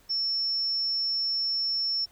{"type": "tone", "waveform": "sine", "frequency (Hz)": 5400, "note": "E8", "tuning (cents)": 41, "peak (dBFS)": -25, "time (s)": [0.09, 2.06], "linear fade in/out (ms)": 20, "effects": ["pink hiss -60 dBFS RMS until 2.11 s"]}